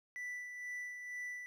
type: tone with tremolo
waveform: triangle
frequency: 1975.5 Hz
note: B6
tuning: in tune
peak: -38 dBFS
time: 0.16-1.46 s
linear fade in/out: 0 ms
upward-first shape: sine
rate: 2.1 Hz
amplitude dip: 45%
effects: none